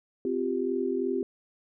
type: chord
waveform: sine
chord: C suspended fourth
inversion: none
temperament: equal with one note detuned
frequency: 259.4 / 349.2 / 392 Hz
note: C4 / F4 / G4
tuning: -15 / 0 / 0 cents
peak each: -31 / -31 / -29 dBFS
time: 0.25-1.23 s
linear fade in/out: 2 ms
effects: none